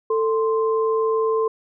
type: tone pair together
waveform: sine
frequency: 443.7 / 1045 Hz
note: A4 / C6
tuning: +14 / -2 cents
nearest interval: octave + minor third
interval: 1484 cents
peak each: -18 / -25 dBFS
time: 0.1-1.48 s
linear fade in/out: 5 ms
effects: none